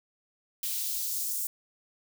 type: noise with high-pass filter sweep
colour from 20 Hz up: blue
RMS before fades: -32 dBFS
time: 0.63-1.47 s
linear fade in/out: 2 ms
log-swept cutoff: 2800 to 7500 Hz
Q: 1.2
effects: none